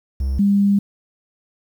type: tone pair in turn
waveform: triangle / sine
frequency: 66.9 / 200.5 Hz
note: C2 / G3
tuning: +39 / +39 cents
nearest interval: octave + perfect fifth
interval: 1900 cents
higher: second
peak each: -16 / -12 dBFS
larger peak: second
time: 0.2-0.39 / 0.39-0.79 s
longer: second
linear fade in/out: 5 ms
effects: 8-bit